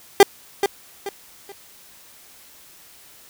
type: tone with echo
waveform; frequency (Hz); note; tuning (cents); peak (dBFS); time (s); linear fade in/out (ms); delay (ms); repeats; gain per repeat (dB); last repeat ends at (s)
30% pulse; 399.7; G4; +34; -3; 0.2-0.23; 2; 430; 3; -10; 1.52
effects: white hiss -48 dBFS RMS until 3.29 s